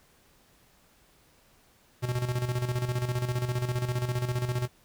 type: tone with tremolo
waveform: square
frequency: 123.47 Hz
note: B2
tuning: in tune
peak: -26 dBFS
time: 2.02-4.68 s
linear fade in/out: 20 ms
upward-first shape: square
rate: 15 Hz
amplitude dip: 60%
effects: pink hiss -62 dBFS RMS until 4.84 s